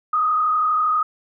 sine tone with frequency modulation, 1244.5 Hz, D#6, in tune, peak -16 dBFS, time 0.13-1.03 s, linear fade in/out 5 ms, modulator 32.5 Hz, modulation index 0.95, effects none

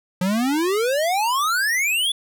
square exponential sweep, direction up, 176.4 to 3504 Hz, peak -19 dBFS, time 0.21-2.12 s, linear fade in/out 5 ms, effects none

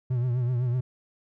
triangle tone with vibrato, 123.47 Hz, B2, in tune, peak -21 dBFS, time 0.1-0.81 s, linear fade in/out 10 ms, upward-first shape triangle, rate 7.9 Hz, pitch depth 86 cents each way, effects none

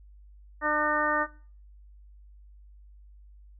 harmonic tone with a mistuned harmonic, 300.8 Hz, D4, 42 cents sharp, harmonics 1 / 2 / 3 / 4 / 5 / 6, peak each -34 / -31 / -31 / -29 / -32 / -29 dBFS, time 0.61-1.27 s, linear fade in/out 50 ms, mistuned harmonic 6, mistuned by +21 cents, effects noise-tail reverb RT60 0.4 s tail -18 dB re dry + added 50 Hz sine -49 dBFS peak until 3.59 s

